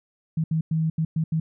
sine tone bursts at uneven times, 160 Hz, D#3, 49 cents sharp, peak -20 dBFS, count 6, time 0.37-0.44 / 0.51-0.61 / 0.71-0.9 / 0.98-1.05 / 1.16-1.24 / 1.32-1.4 s, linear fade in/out 5 ms, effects none

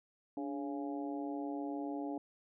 harmonic tone with a mistuned harmonic, 138.59 Hz, C#3, in tune, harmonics 2 / 3 / 4 / 5 / 6, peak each -38 / -47 / -48 / -46 / -48 dBFS, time 0.37-2.18 s, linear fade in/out 2 ms, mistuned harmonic 2, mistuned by +74 cents, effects none

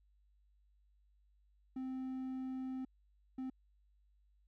triangle tone bursts at uneven times, 260.4 Hz, C4, 8 cents flat, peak -37 dBFS, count 2, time 1.76-2.85 / 3.38-3.5 s, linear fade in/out 5 ms, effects added 50 Hz sine -68 dBFS peak until 4.47 s

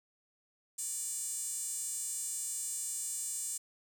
sawtooth tone with high-pass filter, 587.3 Hz, D5, in tune, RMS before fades -38 dBFS, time 0.78-3.58 s, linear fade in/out 10 ms, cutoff 7900 Hz, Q 5.3, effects none

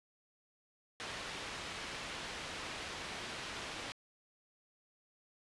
white low-pass noise, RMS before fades -44 dBFS, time 1-3.92 s, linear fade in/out 0 ms, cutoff 3400 Hz, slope 12 dB/octave, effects resampled to 24000 Hz

